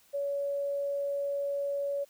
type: tone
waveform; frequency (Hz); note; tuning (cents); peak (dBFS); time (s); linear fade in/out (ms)
sine; 564; C#5; +30; -29; 0.13-2.05; 20
effects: white hiss -63 dBFS RMS until 2.09 s